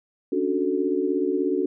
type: chord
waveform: sine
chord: D major seventh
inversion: third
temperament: equal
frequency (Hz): 277.2 / 293.7 / 370 / 440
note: C#4 / D4 / F#4 / A4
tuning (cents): 0 / 0 / 0 / 0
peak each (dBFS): -28 / -27 / -24 / -28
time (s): 0.32-1.66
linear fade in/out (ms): 5
effects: none